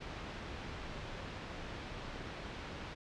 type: low-pass noise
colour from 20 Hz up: pink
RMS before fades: -45 dBFS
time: 0-2.95 s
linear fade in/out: 20 ms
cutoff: 3600 Hz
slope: 12 dB/octave
effects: low-pass 7000 Hz 12 dB/octave